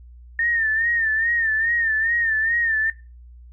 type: tone with vibrato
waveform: sine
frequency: 1815 Hz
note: A#6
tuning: 47 cents flat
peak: -18 dBFS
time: 0.39-2.9 s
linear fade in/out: 2 ms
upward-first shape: sine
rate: 2.4 Hz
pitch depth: 71 cents each way
effects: noise-tail reverb RT60 0.3 s tail -20 dB re dry + added 60 Hz sine -41 dBFS peak until 3.52 s